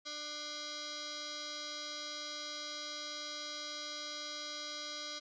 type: tone with frequency modulation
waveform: sine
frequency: 298.6 Hz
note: D4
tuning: 29 cents sharp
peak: -40 dBFS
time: 0.05-5.2 s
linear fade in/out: 20 ms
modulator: 893 Hz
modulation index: 6
effects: resampled to 16000 Hz + 12-bit